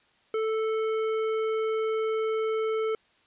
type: tone with tanh clipping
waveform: sine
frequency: 440 Hz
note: A4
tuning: in tune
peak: -27 dBFS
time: 0.34-2.95 s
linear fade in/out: 2 ms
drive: 14 dB
effects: white hiss -64 dBFS RMS until 3.26 s + resampled to 8000 Hz